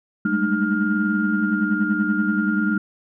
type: tone cluster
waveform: sine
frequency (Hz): 196 / 206.8 / 217 / 304.5 / 1410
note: G3 / G#3 / A3 / D#4 / F6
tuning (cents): 0 / -7 / -24 / -37 / +16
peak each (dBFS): -24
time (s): 0.25-2.78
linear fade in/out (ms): 5
effects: tanh soft clip ceiling -7 dBFS